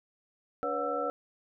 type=tone cluster; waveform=sine; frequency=287.9 / 489.1 / 562 / 727 / 1329 Hz; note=D4 / B4 / C#5 / F#5 / E6; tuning=-34 / -17 / +24 / -31 / +14 cents; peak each=-40 / -34 / -35 / -37 / -34 dBFS; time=0.63-1.1 s; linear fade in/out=0 ms; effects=none